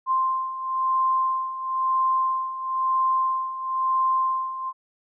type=beating tone pair; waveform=sine; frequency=1046.5 / 1047.5 Hz; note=C6 / C6; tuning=0 / +2 cents; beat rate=1 Hz; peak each=-27 / -22 dBFS; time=0.06-4.73 s; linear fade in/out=50 ms; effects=none